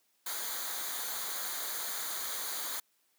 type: noise with comb filter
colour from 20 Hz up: white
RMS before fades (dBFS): -37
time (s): 0.26-2.8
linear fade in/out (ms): 5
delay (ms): 0.37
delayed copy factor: -0.7
effects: white hiss -73 dBFS RMS until 3.18 s + high-pass 200 Hz 12 dB/octave